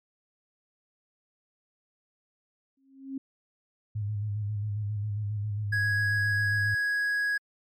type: tone with exponential growth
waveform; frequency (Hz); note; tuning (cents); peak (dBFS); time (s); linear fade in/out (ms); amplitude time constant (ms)
sine; 269.5; C#4; -49; -29; 2.77-3.18; 5; 87
type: tone with vibrato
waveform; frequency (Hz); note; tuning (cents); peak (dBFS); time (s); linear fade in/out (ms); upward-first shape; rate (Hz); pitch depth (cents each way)
sine; 104.3; G#2; +8; -28; 3.95-6.75; 10; square; 7.4; 40
type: tone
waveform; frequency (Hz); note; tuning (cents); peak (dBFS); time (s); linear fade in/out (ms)
triangle; 1661.2; G#6; 0; -23; 5.72-7.38; 10
effects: MP3 64 kbps